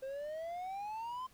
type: exponential sweep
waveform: triangle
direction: up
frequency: 523.3 to 1046 Hz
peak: -37 dBFS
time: 0.02-1.27 s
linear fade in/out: 10 ms
effects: pink hiss -65 dBFS RMS until 1.33 s